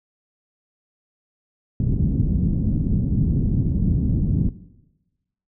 white low-pass noise, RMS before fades -20 dBFS, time 1.8-4.49 s, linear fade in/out 2 ms, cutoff 210 Hz, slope 24 dB/octave, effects noise-tail reverb RT60 1.0 s tail -17 dB re dry

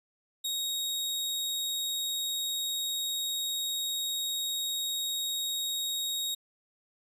sawtooth tone, 3765 Hz, A#7, 16 cents sharp, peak -27 dBFS, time 0.44-6.35 s, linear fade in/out 10 ms, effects resampled to 32000 Hz

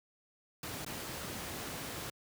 pink noise with dropouts, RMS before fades -41 dBFS, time 0.63-2.1 s, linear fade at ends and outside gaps 2 ms, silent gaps 0.848-0.863 s, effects high-pass 80 Hz 12 dB/octave

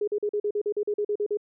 sine tone bursts, 415.3 Hz, G#4, in tune, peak -23 dBFS, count 13, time 0.01-1.372 s, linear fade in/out 5 ms, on 66 ms, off 42 ms, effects none

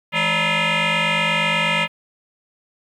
sine tone with frequency modulation, 164.81 Hz, E3, in tune, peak -14 dBFS, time 0.12-1.88 s, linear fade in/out 50 ms, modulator 378 Hz, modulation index 7.6, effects tanh soft clip ceiling -15 dBFS + 9-bit

